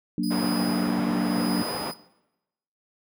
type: chord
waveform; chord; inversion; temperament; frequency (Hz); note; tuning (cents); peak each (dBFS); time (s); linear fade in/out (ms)
sine; Gb augmented; none; equal; 185 / 233.1 / 293.7; Gb3 / Bb3 / D4; 0 / 0 / 0; -27 / -27 / -27; 0.18-1.62; 2
type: tone with tremolo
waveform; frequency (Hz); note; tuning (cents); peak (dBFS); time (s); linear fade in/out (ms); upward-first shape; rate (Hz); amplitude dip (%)
sawtooth; 4978; D#8; 0; -29; 0.23-1.94; 5; sine; 0.9; 75
type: band-pass noise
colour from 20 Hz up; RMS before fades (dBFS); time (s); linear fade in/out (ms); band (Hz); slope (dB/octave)
white; -32; 0.3-1.92; 20; 130 to 970; 12
effects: noise-tail reverb RT60 0.9 s tail -18 dB re dry